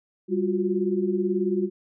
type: tone cluster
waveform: sine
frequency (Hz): 197.5 / 350.7 / 369.1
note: G3 / F4 / F#4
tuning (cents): +13 / +7 / -4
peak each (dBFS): -26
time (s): 0.28-1.7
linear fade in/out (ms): 50
effects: none